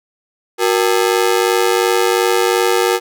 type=ring-modulated tone; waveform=sawtooth; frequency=420.1 Hz; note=G#4; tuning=20 cents sharp; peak=-5 dBFS; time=0.58-3 s; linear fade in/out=50 ms; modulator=51.4 Hz; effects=none